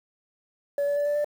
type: tone with pitch steps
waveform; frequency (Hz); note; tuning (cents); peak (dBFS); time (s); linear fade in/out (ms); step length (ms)
sine; 570 / 575 / 580 / 585 / 590.1; C#5 / D5 / D5 / D5 / D5; +48 / -37 / -22 / -7 / +8; -20; 0.78-1.245; 2; 93
effects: tanh soft clip ceiling -21 dBFS + 8-bit